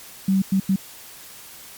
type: tone bursts at uneven times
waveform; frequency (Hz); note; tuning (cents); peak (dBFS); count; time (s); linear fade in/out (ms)
sine; 192.5; G3; -31; -15; 3; 0.28-0.42 / 0.52-0.6 / 0.69-0.76; 5
effects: white hiss -42 dBFS RMS until 1.77 s + MP3 96 kbps